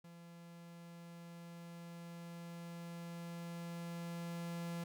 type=tone with level ramp; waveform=45% pulse; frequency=170.3 Hz; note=F3; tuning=43 cents flat; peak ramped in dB=-54 to -40 dBFS; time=0.04-4.84 s; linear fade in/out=5 ms; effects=none